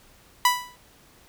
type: tone with exponential decay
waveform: sawtooth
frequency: 987.8 Hz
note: B5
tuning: in tune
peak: -10 dBFS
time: 0.45-0.76 s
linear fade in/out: 2 ms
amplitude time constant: 66 ms
effects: pink hiss -55 dBFS RMS until 1.28 s